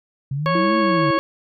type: exponential two-way sweep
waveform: sine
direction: up then down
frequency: 132.3 to 225.4 to 138.7 Hz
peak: -21 dBFS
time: 0.31-1.11 s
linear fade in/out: 5 ms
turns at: 0.77 s
type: harmonic tone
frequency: 552 Hz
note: C#5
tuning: 7 cents flat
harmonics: 1 / 2 / 3 / 4 / 5 / 6 / 8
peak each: -22 / -20 / -28 / -31 / -35 / -35 / -36 dBFS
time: 0.46-1.19 s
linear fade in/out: 0 ms
type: tone with vibrato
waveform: sine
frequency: 328.4 Hz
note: E4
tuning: 6 cents flat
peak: -20 dBFS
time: 0.55-1.18 s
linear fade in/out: 2 ms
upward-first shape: triangle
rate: 13 Hz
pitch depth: 37 cents each way
effects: none